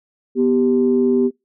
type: tone pair together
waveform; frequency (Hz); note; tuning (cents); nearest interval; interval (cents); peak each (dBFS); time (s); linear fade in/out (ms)
sine; 246.6 / 391.5; B3 / G4; -2 / -2; minor sixth; 800; -15; 0.35-1.31; 50
effects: noise-tail reverb RT60 0.2 s tail -22 dB re dry + tanh soft clip ceiling -5 dBFS